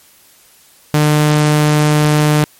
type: tone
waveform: sawtooth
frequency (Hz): 150.5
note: D3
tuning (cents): +43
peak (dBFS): -5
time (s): 0.94-2.44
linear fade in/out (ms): 0
effects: white hiss -47 dBFS RMS until 2.59 s + MP3 64 kbps